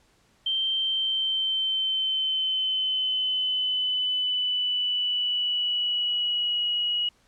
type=tone with pitch glide; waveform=sine; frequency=3134 to 2907 Hz; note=G7 to F#7; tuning=-1 to -31 cents; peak=-23 dBFS; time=0.46-7.09 s; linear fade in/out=5 ms; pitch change=-130 cents; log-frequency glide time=0.74-6.63 s; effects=pink hiss -63 dBFS RMS until 7.27 s + low-pass 9000 Hz 12 dB/octave